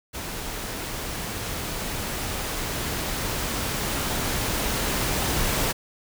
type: noise with level ramp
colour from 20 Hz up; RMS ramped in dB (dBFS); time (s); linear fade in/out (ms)
pink; -33 to -24; 0.13-5.73; 20
effects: none